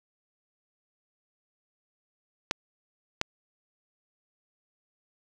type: clicks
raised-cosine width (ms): 0.2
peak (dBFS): -8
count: 2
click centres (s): 2.511 / 3.214
effects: none